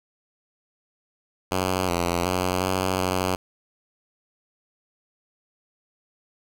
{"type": "tone with pitch steps", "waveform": "5% pulse", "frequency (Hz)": [92.8, 86.6, 91.5, 93.7, 92.4], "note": ["F#2", "F2", "F#2", "F#2", "F#2"], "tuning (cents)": [6, -14, -19, 22, -2], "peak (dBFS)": -11, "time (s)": [1.51, 3.36], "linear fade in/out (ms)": 10, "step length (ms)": 370, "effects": []}